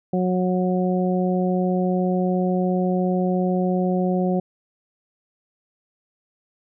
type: harmonic tone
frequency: 182.8 Hz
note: F#3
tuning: 21 cents flat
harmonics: 1 / 2 / 3 / 4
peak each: -20 / -25 / -27 / -29 dBFS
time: 0.13-4.4 s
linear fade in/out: 5 ms
effects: none